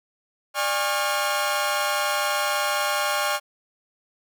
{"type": "tone cluster", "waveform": "sawtooth", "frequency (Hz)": [592, 813, 1092, 1403], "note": ["D5", "G#5", "C#6", "F6"], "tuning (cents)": [14, -37, -26, 8], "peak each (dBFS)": -24, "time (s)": [0.54, 3.4], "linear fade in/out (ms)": 50, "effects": []}